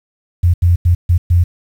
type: tone bursts at uneven times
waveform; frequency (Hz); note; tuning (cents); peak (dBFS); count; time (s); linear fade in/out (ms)
sine; 87.1; F2; -4; -7; 5; 0.43-0.54 / 0.62-0.76 / 0.85-0.95 / 1.09-1.18 / 1.3-1.44; 10
effects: 7-bit